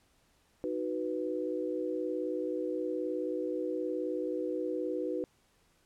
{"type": "chord", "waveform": "sine", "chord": "B major", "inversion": "first", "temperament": "equal", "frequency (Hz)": [311.1, 370, 493.9], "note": ["D#4", "F#4", "B4"], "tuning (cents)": [0, 0, 0], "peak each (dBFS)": [-36, -36, -35], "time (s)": [0.64, 5.24], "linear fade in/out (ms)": 0, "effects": ["pink hiss -69 dBFS RMS until 5.85 s", "low-pass 12000 Hz 12 dB/octave"]}